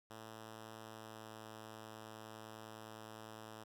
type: tone with pitch glide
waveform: 5% pulse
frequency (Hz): 110.6 to 109.84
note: A2 to A2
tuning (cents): +9 to -3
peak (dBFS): -39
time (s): 0.1-3.64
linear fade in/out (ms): 10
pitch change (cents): -12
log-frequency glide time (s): 0.78-1.45
effects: none